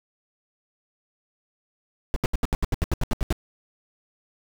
brown noise bursts, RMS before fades -21 dBFS, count 13, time 2.14-3.326 s, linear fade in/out 0 ms, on 22 ms, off 75 ms, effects none

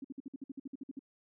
sine tone bursts, 271.4 Hz, C#4, 36 cents flat, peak -39 dBFS, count 13, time 0.02-0.993 s, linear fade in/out 5 ms, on 25 ms, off 54 ms, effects none

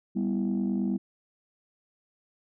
sine chord, E minor, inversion first, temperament just, 197.78 / 247.2 / 329.6 Hz, G3 / B3 / E4, +16 / +2 / 0 cents, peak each -26 / -29 / -32 dBFS, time 0.15-0.98 s, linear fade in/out 20 ms, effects tanh soft clip ceiling -20 dBFS

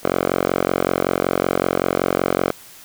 5% pulse tone with band-pass filter, 45.3 Hz, F#1, 36 cents flat, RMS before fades -20 dBFS, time 0.03-2.52 s, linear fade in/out 20 ms, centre 750 Hz, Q 0.93, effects white hiss -43 dBFS RMS until 2.84 s

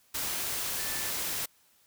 sine tone in noise, 1760 Hz, A6, in tune, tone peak -43 dBFS, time 0.78-1.1 s, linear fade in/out 10 ms, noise white, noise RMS -33 dBFS, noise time 0.14-1.46 s, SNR -13 dB, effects white hiss -65 dBFS RMS until 1.86 s

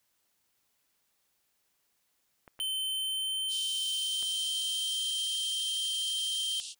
clicks, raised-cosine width 0.5 ms, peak -35 dBFS, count 3, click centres 2.478 / 2.592 / 4.227 s
square tone with pitch glide, 3081 to 3144 Hz, G7 to G7, -31 to +4 cents, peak -31 dBFS, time 2.6-6.6 s, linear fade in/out 0 ms, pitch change +35 cents, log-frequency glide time 2.84-5.16 s
pink band-pass noise, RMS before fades -42 dBFS, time 3.48-6.75 s, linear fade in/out 50 ms, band 2800 to 10000 Hz, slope 96 dB/octave
effects white hiss -75 dBFS RMS until 6.79 s

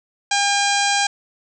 harmonic tone, 805 Hz, G5, 46 cents sharp, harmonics 1 / 2 / 3 / 4 / 5 / 6 / 7 / 8 / 9 / 10, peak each -20 / -23 / -25 / -26 / -27 / -28 / -28 / -29 / -30 / -30 dBFS, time 0.31-1.07 s, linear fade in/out 5 ms, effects none

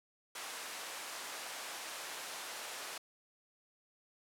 pink high-pass noise, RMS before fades -44 dBFS, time 0.35-2.98 s, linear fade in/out 5 ms, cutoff 700 Hz, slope 12 dB/octave, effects low-pass 12000 Hz 12 dB/octave

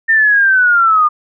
sine linear sweep, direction down, 1818 to 1200 Hz, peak -7 dBFS, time 0.08-1.09 s, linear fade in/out 20 ms, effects none

